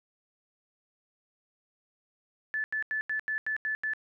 sine tone bursts, 1740 Hz, A6, 20 cents flat, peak -28 dBFS, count 8, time 2.54-3.935 s, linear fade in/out 0 ms, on 100 ms, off 85 ms, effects none

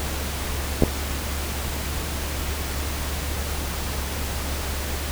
clicks, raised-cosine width 2 ms, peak -3 dBFS, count 2, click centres 0.823 / 0.836 s, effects added 71 Hz sine -28 dBFS peak until 5.11 s + pink hiss -30 dBFS RMS until 5.11 s

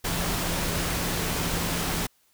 sine tone in noise, 170 Hz, F3, 46 cents flat, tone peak -34 dBFS, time 0.04-2.07 s, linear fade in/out 10 ms, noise pink, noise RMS -28 dBFS, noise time 0.04-2.07 s, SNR -9 dB, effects white hiss -65 dBFS RMS until 2.33 s

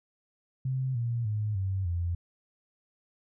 sine tone with pitch steps, 130.81 / 117.89 / 106.25 / 95.76 / 86.3 Hz, C3 / A#2 / G#2 / G2 / F2, 0 / +20 / +40 / -40 / -20 cents, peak -27 dBFS, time 0.65-2.15 s, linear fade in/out 5 ms, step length 300 ms, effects none

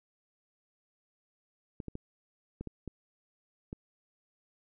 clicks, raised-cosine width 3 ms, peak -26 dBFS, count 7, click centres 1.802 / 1.883 / 1.954 / 2.61 / 2.673 / 2.877 / 3.729 s, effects none

